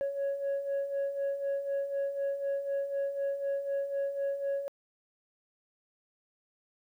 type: beating tone pair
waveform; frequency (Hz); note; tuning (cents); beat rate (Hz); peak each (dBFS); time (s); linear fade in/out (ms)
sine; 553 / 557; C#5 / C#5; -4 / +8; 4; -35 / -29; 0.01-4.68; 0
effects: tanh soft clip ceiling -27 dBFS + 11-bit